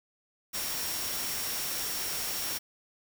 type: tone in noise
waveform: sine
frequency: 5570 Hz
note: F8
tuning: 5 cents flat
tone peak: -39 dBFS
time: 0.53-2.59 s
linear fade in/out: 20 ms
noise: white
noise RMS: -34 dBFS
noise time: 0.53-2.59 s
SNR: -8 dB
effects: none